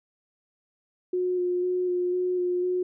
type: tone with vibrato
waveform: sine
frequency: 360.4 Hz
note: F#4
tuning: 45 cents flat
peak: -23 dBFS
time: 1.13-2.83 s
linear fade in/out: 5 ms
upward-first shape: square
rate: 2 Hz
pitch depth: 13 cents each way
effects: none